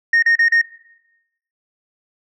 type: tone bursts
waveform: sine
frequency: 1850 Hz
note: A#6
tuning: 14 cents flat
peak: -8 dBFS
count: 4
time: 0.13-0.615 s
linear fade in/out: 5 ms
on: 95 ms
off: 35 ms
effects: noise-tail reverb RT60 0.9 s tail -20 dB re dry + tanh soft clip ceiling -9 dBFS